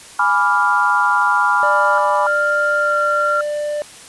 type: chord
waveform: sine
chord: G# diminished seventh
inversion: none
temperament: equal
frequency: 830.6 / 987.8 / 1174.7 / 1396.9 Hz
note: G#5 / B5 / D6 / F6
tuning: 0 / 0 / 0 / 0 cents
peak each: -20 / -17 / -20 / -16 dBFS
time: 0.19-2.27 s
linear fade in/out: 5 ms
type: tone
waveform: triangle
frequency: 593 Hz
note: D5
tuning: 17 cents sharp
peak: -17 dBFS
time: 1.63-3.82 s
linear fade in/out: 0 ms
type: tone with pitch glide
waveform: sine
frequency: 1396.9 to 1379.3 Hz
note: F6 to F6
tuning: 0 to -22 cents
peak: -15 dBFS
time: 1.98-3.41 s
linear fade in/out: 2 ms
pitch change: -22 cents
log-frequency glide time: 2.77-2.96 s
effects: white hiss -39 dBFS RMS until 4.08 s + resampled to 24000 Hz